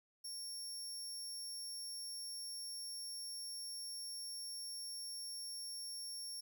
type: tone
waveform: 25% pulse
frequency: 5500 Hz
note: F8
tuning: 27 cents flat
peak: -39 dBFS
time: 0.24-6.41 s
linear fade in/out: 10 ms
effects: none